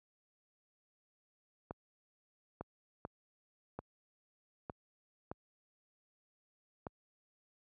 clicks, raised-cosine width 1 ms, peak -27 dBFS, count 7, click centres 1.709 / 2.61 / 3.051 / 3.79 / 4.698 / 5.315 / 6.868 s, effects high-pass 60 Hz 12 dB/octave

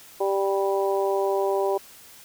harmonic tone, 196 Hz, G3, in tune, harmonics 2 / 3 / 4 / 5, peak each -23 / -27 / -29 / -31 dBFS, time 0.2-1.78 s, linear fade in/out 10 ms, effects white hiss -48 dBFS RMS until 2.24 s

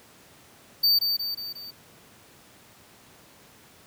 square tone with echo, 4600 Hz, D8, 37 cents flat, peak -18 dBFS, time 0.83-0.99 s, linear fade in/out 10 ms, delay 180 ms, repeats 4, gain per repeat -5 dB, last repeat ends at 1.71 s, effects pink hiss -53 dBFS RMS until 3.86 s + high-pass 100 Hz 12 dB/octave

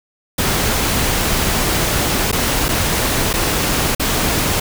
pink noise with dropouts, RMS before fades -17 dBFS, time 0.38-4.6 s, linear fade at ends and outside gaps 5 ms, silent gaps 2.316-2.326 / 2.684-2.688 / 3.331-3.337 / 3.95-3.996 s, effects none

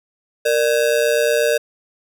square ring-modulated tone, 530 Hz, C5, 22 cents sharp, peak -12 dBFS, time 0.45-1.58 s, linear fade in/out 10 ms, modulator 64.2 Hz, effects none

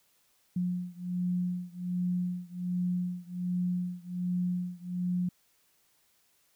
sine beating tone pair, 178.5 / 179.8 Hz, F3 / F#3, +38 / -49 cents, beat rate 1.3 Hz, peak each -32 / -33 dBFS, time 0.56-5.29 s, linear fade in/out 5 ms, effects white hiss -69 dBFS RMS until 6.55 s

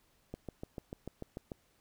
click train, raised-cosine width 2 ms, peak -27 dBFS, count 9, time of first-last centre 0.34-1.518 s, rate 6.79 Hz, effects pink hiss -71 dBFS RMS until 1.8 s

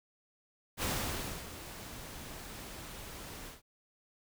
pink noise with ADSR envelope, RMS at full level -33 dBFS, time 0.77-3.62 s, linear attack 60 ms, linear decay 620 ms, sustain -13 dB, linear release 150 ms, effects none

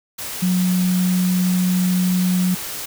sine tone in noise, 182.2 Hz, F#3, 26 cents flat, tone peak -15 dBFS, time 0.42-2.55 s, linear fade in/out 10 ms, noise white, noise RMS -29 dBFS, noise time 0.18-2.86 s, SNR +11 dB, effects none

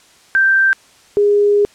sine tone pair in turn, 1568 / 410.3 Hz, G6 / G#4, 0 / -21 cents, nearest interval octave + major seventh, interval 2321 cents, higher first, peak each -9 dBFS, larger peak neither, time 0.35-0.73 / 1.17-1.65 s, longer second, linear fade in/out 0 ms, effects white hiss -48 dBFS RMS until 1.74 s + low-pass 8000 Hz 12 dB/octave

